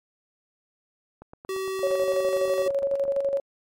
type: click train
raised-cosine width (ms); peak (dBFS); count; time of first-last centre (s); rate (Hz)
1; -29; 18; 1.22-3.167; 8.73
type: tone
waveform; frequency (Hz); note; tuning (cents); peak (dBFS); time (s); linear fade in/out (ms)
square; 381.9; G4; -45; -28; 1.49-2.68; 2
type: tone with tremolo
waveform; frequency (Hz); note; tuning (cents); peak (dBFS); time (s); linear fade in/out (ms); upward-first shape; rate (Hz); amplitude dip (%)
sine; 554.4; C#5; 0; -20; 1.83-3.4; 2; square; 12; 50
effects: MP3 64 kbps